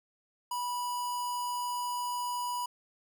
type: tone with notch filter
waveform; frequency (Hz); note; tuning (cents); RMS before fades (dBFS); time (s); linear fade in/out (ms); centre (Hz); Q
square; 979; B5; -15; -34; 0.51-2.66; 5; 2100; 0.81
effects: none